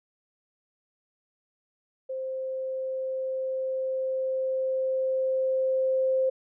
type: tone with level ramp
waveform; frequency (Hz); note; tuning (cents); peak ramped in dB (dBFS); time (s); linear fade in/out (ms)
sine; 524; C5; +2; -30 to -21; 2.09-6.3; 10
effects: none